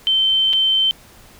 sine tone with dropouts, 3098 Hz, G7, 21 cents flat, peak -13 dBFS, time 0.07-0.91 s, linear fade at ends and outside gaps 0 ms, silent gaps 0.53-0.534 s, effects pink hiss -46 dBFS RMS until 1.39 s

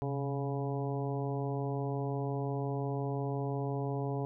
harmonic tone with a mistuned harmonic, 140 Hz, C#3, 18 cents sharp, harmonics 1 / 2 / 3 / 4 / 5 / 6 / 7, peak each -34 / -40 / -38 / -45 / -43 / -46 / -47 dBFS, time 0.02-4.25 s, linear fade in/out 0 ms, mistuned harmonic 1, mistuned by -72 cents, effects none

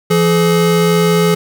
square tone pair together, 170 / 424.4 Hz, F3 / G#4, -46 / +38 cents, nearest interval octave + major third, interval 1584 cents, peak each -13 dBFS, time 0.1-1.35 s, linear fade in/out 10 ms, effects none

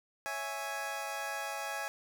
20% pulse chord, C# minor, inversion none, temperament equal, 554.4 / 659.3 / 830.6 Hz, C#5 / E5 / G#5, 0 / 0 / 0 cents, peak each -39 / -37 / -33 dBFS, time 0.26-1.88 s, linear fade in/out 0 ms, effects none

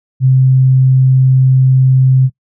sine tone, 130.81 Hz, C3, in tune, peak -5 dBFS, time 0.2-2.3 s, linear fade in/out 50 ms, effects noise-tail reverb RT60 0.1 s tail -21 dB re dry

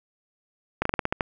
slowing click train, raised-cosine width 0.5 ms, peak -8 dBFS, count 8, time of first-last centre 0.82-1.208 s, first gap 34 ms, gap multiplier 1.16, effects none

